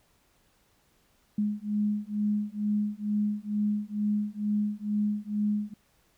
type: beating tone pair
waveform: sine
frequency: 207.7 / 209.9 Hz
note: G#3 / G#3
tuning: 0 / +19 cents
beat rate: 2.2 Hz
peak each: -29 dBFS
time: 1.38-5.74 s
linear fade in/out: 5 ms
effects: pink hiss -67 dBFS RMS until 6.17 s